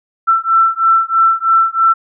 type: beating tone pair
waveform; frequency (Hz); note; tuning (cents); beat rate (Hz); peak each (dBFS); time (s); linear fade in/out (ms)
sine; 1337 / 1340.1; E6 / E6; +24 / +28; 3.1; -12; 0.27-1.94; 20
effects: none